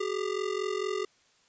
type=ring-modulated tone; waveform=square; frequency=400 Hz; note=G4; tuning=35 cents sharp; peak=-27 dBFS; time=0-1.05 s; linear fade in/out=5 ms; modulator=22.2 Hz; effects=white hiss -65 dBFS RMS until 1.48 s + resampled to 16000 Hz